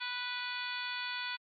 harmonic tone, 492.7 Hz, B4, 4 cents flat, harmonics 2 / 3 / 4 / 5 / 6 / 7 / 8 / 9, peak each -44 / -41 / -45 / -42 / -49 / -43 / -50 / -45 dBFS, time 0-1.37 s, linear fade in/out 20 ms, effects Opus 32 kbps

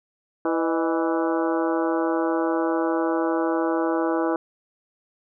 harmonic tone with a mistuned harmonic, 164.81 Hz, E3, in tune, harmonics 2 / 3 / 4 / 5 / 6 / 7 / 8 / 9, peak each -23 / -27 / -29 / -31 / -33 / -34 / -35 / -36 dBFS, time 0.45-4.36 s, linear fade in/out 2 ms, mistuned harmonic 4, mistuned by -87 cents, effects none

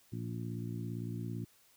harmonic tone with a mistuned harmonic, 57.7 Hz, A#1, 17 cents flat, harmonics 2 / 3 / 4 / 5 / 6, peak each -39 / -43 / -45 / -47 / -49 dBFS, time 0.12-1.45 s, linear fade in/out 10 ms, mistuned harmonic 6, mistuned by +17 cents, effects white hiss -66 dBFS RMS until 1.76 s

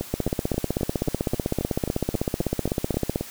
two click trains, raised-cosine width 2 ms, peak -13 / -9 dBFS, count 13 / 49, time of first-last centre 0.01-3.21 / 0.14-3.159 s, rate 3.75 / 15.9 Hz, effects white hiss -41 dBFS RMS until 3.3 s

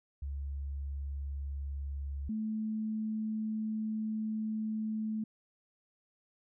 sine tone pair in turn, 69.9 / 217.5 Hz, C#2 / A3, +15 / -20 cents, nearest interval octave + minor sixth, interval 1965 cents, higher second, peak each -35 / -32 dBFS, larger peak second, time 0.22-2.29 / 2.29-5.24 s, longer second, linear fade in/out 5 ms, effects none

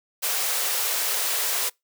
white high-pass noise, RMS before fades -25 dBFS, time 0.22-1.7 s, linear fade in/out 20 ms, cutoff 390 Hz, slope 96 dB/octave, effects noise-tail reverb RT60 0.2 s tail -26 dB re dry

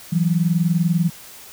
sine tone pair together, 164.82 / 185 Hz, E3 / F#3, 0 / 0 cents, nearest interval major second, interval 200 cents, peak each -17 / -20 dBFS, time 0.12-1.1 s, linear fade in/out 10 ms, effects white hiss -41 dBFS RMS until 1.52 s

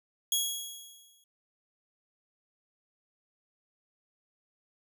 15% pulse tone with exponential decay, 3322 Hz, G#7, in tune, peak -17 dBFS, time 0.32-1.24 s, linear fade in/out 2 ms, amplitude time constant 200 ms, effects none

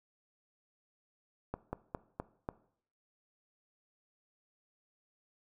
slowing click train, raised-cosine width 1 ms, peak -22 dBFS, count 5, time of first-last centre 1.54-2.489 s, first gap 190 ms, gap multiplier 1.15, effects noise-tail reverb RT60 0.6 s tail -18 dB re dry

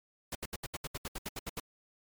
pink noise bursts, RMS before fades -38 dBFS, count 13, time 0.32-1.6 s, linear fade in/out 5 ms, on 32 ms, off 72 ms, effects MP3 96 kbps

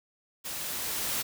white noise with level ramp, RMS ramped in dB -37 to -30 dBFS, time 0.44-1.23 s, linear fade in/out 20 ms, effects none

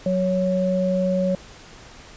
sine tone pair together, 185 / 555.2 Hz, F#3 / C#5, 0 / +3 cents, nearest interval octave + perfect fifth, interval 1903 cents, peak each -21 dBFS, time 0.06-1.35 s, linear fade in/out 2 ms, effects pink hiss -44 dBFS RMS until 2.16 s + resampled to 16000 Hz

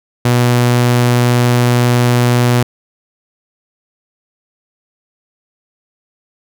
sawtooth tone, 121.9 Hz, B2, 22 cents flat, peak -5 dBFS, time 0.25-2.63 s, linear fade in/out 5 ms, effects none

